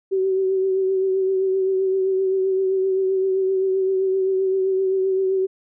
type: tone with vibrato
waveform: sine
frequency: 380.8 Hz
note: F#4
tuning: 50 cents sharp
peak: -17 dBFS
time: 0.11-5.47 s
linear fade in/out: 20 ms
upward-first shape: triangle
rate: 7.7 Hz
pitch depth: 32 cents each way
effects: none